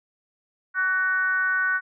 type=tone with frequency modulation; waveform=sine; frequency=1494 Hz; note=F#6; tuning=16 cents sharp; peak=-20 dBFS; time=0.74-1.81 s; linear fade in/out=50 ms; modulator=361 Hz; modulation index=0.6; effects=none